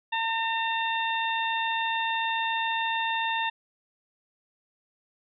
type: harmonic tone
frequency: 907 Hz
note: A#5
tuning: 48 cents flat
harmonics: 1 / 2 / 3 / 4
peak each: -28 / -31 / -33 / -34 dBFS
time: 0.12-3.5 s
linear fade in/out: 10 ms
effects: none